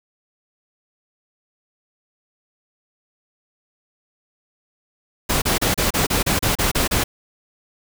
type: noise bursts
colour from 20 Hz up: pink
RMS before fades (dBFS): -19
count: 11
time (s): 5.29-7.04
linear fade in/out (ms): 10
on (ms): 130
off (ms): 32
effects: none